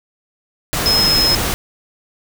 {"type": "tone in noise", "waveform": "sine", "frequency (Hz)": 5150, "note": "E8", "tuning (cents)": -41, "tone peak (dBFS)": -12, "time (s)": [0.86, 1.35], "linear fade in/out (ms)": 0, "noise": "pink", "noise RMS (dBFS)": -19, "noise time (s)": [0.73, 1.54], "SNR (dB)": 4, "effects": []}